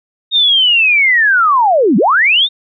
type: linear two-way sweep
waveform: sine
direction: down then up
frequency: 3729 to 175.4 to 3729 Hz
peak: -7 dBFS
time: 0.31-2.49 s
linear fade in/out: 50 ms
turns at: 1.97 s
effects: none